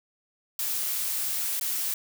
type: noise with dropouts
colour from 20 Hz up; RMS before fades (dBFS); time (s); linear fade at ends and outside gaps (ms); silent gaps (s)
blue; -29; 0.59-1.94; 2; 1.597-1.61
effects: none